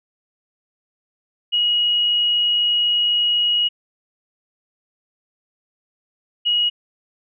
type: tone pair in turn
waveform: sine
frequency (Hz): 2898 / 2898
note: F#7 / F#7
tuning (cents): -37 / -37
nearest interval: unison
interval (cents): 0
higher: neither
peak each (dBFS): -15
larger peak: neither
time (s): 1.52-3.69 / 6.45-6.7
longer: first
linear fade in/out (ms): 20
effects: none